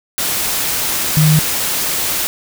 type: tone in noise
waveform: sine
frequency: 154.1 Hz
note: D#3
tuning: 16 cents flat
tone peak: -8 dBFS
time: 1.17-1.39 s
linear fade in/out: 0 ms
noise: white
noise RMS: -18 dBFS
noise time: 0.18-2.27 s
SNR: +7 dB
effects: none